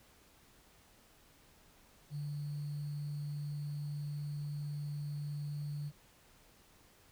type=tone with sample-and-hold; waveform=sine; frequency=146.4 Hz; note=D3; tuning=5 cents flat; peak=-37 dBFS; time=2.1-5.92 s; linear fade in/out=50 ms; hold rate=4410 Hz; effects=pink hiss -64 dBFS RMS until 7.11 s